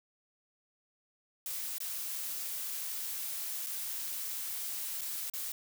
blue noise with dropouts, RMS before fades -38 dBFS, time 1.46-5.52 s, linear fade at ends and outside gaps 2 ms, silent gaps 1.783-1.803 / 3.664-3.668 / 5.011-5.015 / 5.299-5.336 s, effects none

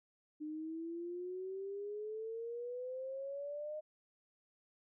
sine exponential sweep, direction up, 301.5 to 617 Hz, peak -40 dBFS, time 0.4-3.81 s, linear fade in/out 20 ms, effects none

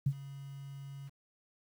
sine tone with ADSR envelope, 138.59 Hz, C#3, in tune, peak -24 dBFS, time 0.06-1.1 s, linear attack 7 ms, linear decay 62 ms, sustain -19 dB, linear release 25 ms, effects 10-bit

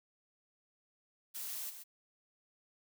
blue noise with echo, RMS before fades -42 dBFS, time 1.34-1.71 s, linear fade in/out 20 ms, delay 130 ms, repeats 1, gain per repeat -8 dB, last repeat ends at 1.84 s, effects none

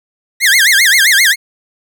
sawtooth tone with vibrato, 1848 Hz, A#6, 16 cents flat, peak -3 dBFS, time 0.4-1.36 s, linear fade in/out 50 ms, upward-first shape sine, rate 7.6 Hz, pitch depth 280 cents each way, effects none

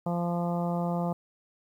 harmonic tone, 173 Hz, F3, 16 cents flat, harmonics 1 / 2 / 3 / 4 / 5 / 6 / 7, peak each -28 / -39 / -35 / -35 / -38 / -43 / -44 dBFS, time 0.06-1.13 s, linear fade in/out 5 ms, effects 10-bit

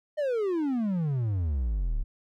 triangle exponential sweep, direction down, 622.3 to 32.7 Hz, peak -23 dBFS, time 0.17-2.04 s, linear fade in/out 20 ms, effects none

